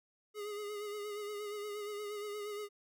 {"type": "tone with vibrato", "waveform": "square", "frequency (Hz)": 415.3, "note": "G#4", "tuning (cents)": 0, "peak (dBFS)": -40, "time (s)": [0.34, 2.69], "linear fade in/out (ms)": 50, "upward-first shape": "sine", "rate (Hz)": 8.5, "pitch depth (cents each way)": 37, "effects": []}